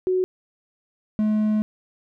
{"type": "tone pair in turn", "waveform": ["sine", "triangle"], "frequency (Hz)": [370, 213.8], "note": ["F#4", "A3"], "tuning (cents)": [0, -49], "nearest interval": "major sixth", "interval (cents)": 949, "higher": "first", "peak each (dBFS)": [-18, -16], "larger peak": "second", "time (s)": [[0.07, 0.24], [1.19, 1.62]], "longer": "second", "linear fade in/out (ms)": 0, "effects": []}